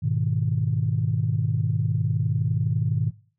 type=chord; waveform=sine; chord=G# minor; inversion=none; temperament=equal; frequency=103.83 / 123.47 / 155.56 Hz; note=G#2 / B2 / D#3; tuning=0 / 0 / 0 cents; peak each=-25 dBFS; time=0.02-3.11 s; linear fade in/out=20 ms; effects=noise-tail reverb RT60 0.4 s tail -19 dB re dry + tanh soft clip ceiling -11 dBFS